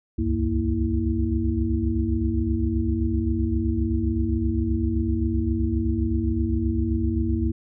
sine tone cluster, 65.7 / 73.4 / 97 / 231.7 / 327.4 Hz, C2 / D2 / G2 / A#3 / E4, +8 / 0 / -18 / -10 / -12 cents, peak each -27 dBFS, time 0.18-7.52 s, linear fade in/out 10 ms, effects none

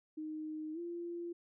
sine tone with pitch glide, 310 to 344 Hz, D#4 to F4, -6 to -26 cents, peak -39 dBFS, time 0.17-1.33 s, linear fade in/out 10 ms, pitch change +180 cents, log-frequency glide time 0.73-0.79 s, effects none

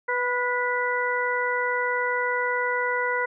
harmonic tone with a mistuned harmonic, 493.9 Hz, B4, in tune, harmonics 1 / 2 / 3 / 4, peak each -28 / -28 / -28 / -28 dBFS, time 0.08-3.26 s, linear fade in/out 10 ms, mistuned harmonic 3, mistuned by -29 cents, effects none

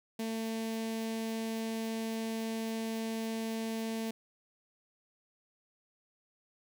sawtooth tone with notch filter, 224.1 Hz, A3, 32 cents sharp, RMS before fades -36 dBFS, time 0.19-4.11 s, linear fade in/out 5 ms, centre 1300 Hz, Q 1.4, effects 12-bit

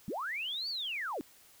sine linear two-way sweep, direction up then down, 148.7 to 4649 to 229.9 Hz, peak -34 dBFS, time 0.08-1.21 s, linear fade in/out 0 ms, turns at 0.69 s, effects white hiss -60 dBFS RMS until 1.6 s

